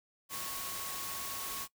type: tone in noise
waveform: sine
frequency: 1104 Hz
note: C#6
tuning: 7 cents flat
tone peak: -46 dBFS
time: 0.29-1.68 s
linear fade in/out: 50 ms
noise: white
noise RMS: -40 dBFS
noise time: 0.29-1.68 s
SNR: -9 dB
effects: noise-tail reverb RT60 0.1 s tail -20 dB re dry